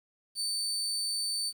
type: tone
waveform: 30% pulse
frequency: 4552 Hz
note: C#8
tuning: 45 cents sharp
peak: -27 dBFS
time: 0.35-1.53 s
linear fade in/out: 50 ms
effects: 10-bit